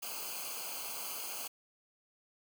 white noise with comb filter, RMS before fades -41 dBFS, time 0.02-1.48 s, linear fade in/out 10 ms, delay 0.54 ms, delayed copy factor -0.9, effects none

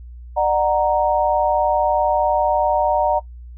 sine chord, D augmented, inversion none, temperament equal with one note detuned, 600 / 740 / 932.3 Hz, D5 / F#5 / A#5, +37 / 0 / 0 cents, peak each -19 dBFS, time 0.36-3.2 s, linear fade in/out 20 ms, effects noise-tail reverb RT60 0.1 s tail -18 dB re dry + added 60 Hz sine -34 dBFS peak until 3.57 s

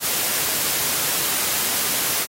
white noise, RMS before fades -22 dBFS, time 0-2.27 s, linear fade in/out 50 ms, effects high-pass 100 Hz 12 dB/octave + AAC 48 kbps

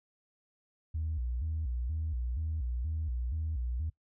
sine tone with vibrato, 69.3 Hz, C#2, in tune, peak -30 dBFS, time 0.94-3.9 s, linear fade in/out 10 ms, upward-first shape square, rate 2.1 Hz, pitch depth 230 cents each way, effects noise-tail reverb RT60 0.1 s tail -21 dB re dry + tanh soft clip ceiling -27 dBFS

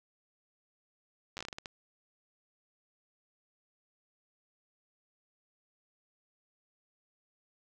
slowing click train, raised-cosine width 0.2 ms, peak -23 dBFS, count 10, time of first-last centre 1.37-1.658 s, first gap 9 ms, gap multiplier 1.3, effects none

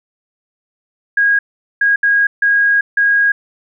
sine tone bursts at uneven times, 1639 Hz, G#6, 23 cents flat, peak -9 dBFS, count 5, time 1.17-1.39 / 1.81-1.96 / 2.03-2.27 / 2.42-2.81 / 2.97-3.32 s, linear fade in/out 5 ms, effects none

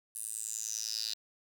10% pulse tone with high-pass filter sweep, 110 Hz, A2, in tune, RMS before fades -38 dBFS, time 0.15-1.14 s, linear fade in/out 5 ms, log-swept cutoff 10000 to 4300 Hz, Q 6.8, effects none

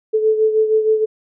sine beating tone pair, 434.8 / 441.2 Hz, A4 / A4, -21 / +5 cents, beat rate 6.4 Hz, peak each -13 / -20 dBFS, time 0.13-1.06 s, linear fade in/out 20 ms, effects none

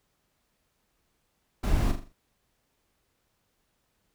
brown noise with echo, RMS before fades -24 dBFS, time 1.63-1.92 s, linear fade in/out 10 ms, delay 41 ms, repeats 5, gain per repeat -7 dB, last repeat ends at 2.125 s, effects pink hiss -74 dBFS RMS until 4.14 s

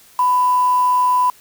sine tone with quantisation, 997 Hz, B5, 16 cents sharp, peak -12 dBFS, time 0.19-1.3 s, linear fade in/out 2 ms, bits 5, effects white hiss -48 dBFS RMS until 1.4 s

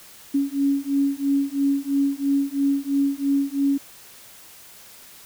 sine beating tone pair, 277.2 / 280.2 Hz, C#4 / C#4, 0 / +19 cents, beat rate 3 Hz, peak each -22 dBFS, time 0.34-3.78 s, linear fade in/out 10 ms, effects white hiss -46 dBFS RMS until 5.25 s

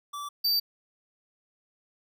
square tone pair in turn, 1160 / 4640 Hz, D6 / D8, -22 / -22 cents, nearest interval 2 octaves, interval 2400 cents, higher second, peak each -35 / -23 dBFS, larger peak second, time 0.13-0.29 / 0.44-0.6 s, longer neither, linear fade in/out 10 ms, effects none

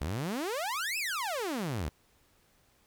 sawtooth exponential two-way sweep, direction up then down, 65.5 to 2685 to 65.5 Hz, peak -28 dBFS, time 0.01-1.89 s, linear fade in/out 0 ms, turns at 0.98 s, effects pink hiss -67 dBFS RMS until 2.86 s

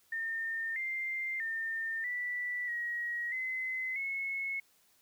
sine tone with pitch steps, 1816 / 2095 / 1810 / 1966 / 1900 / 2044 / 2187 Hz, A#6 / C7 / A6 / B6 / A#6 / C7 / C#7, -46 / +2 / +48 / -8 / +33 / -41 / -24 cents, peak -33 dBFS, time 0.12-4.6 s, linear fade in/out 5 ms, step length 640 ms, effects white hiss -68 dBFS RMS until 5.01 s

